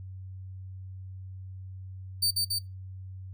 sawtooth tone with echo, 4597 Hz, D8, 38 cents flat, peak -20 dBFS, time 2.22-2.31 s, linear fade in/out 10 ms, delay 140 ms, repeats 2, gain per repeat -2 dB, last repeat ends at 2.59 s, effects noise-tail reverb RT60 0.2 s tail -20 dB re dry + added 94 Hz sine -39 dBFS peak until 3.33 s

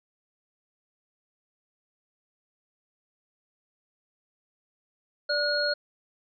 sine tone cluster, 584 / 1449 / 4286 Hz, D5 / F#6 / C8, -10 / -37 / +41 cents, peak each -28 dBFS, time 5.29-5.74 s, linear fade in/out 10 ms, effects none

